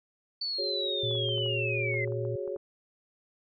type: linear sweep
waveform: sine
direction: down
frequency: 4517 to 2022 Hz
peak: -30 dBFS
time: 0.41-2.05 s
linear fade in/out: 5 ms
type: chord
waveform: sine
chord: F# suspended second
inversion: none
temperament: equal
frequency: 370 / 415.3 / 554.4 Hz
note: F#4 / G#4 / C#5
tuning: 0 / 0 / 0 cents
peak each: -36 dBFS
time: 0.58-2.57 s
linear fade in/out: 10 ms
type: tone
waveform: sine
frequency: 116.54 Hz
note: A#2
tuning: in tune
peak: -32 dBFS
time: 1.03-2.36 s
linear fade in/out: 5 ms
type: clicks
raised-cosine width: 1 ms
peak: -35 dBFS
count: 11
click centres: 1.111 / 1.153 / 1.288 / 1.381 / 1.461 / 1.942 / 2.076 / 2.122 / 2.251 / 2.477 / 2.562 s
effects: none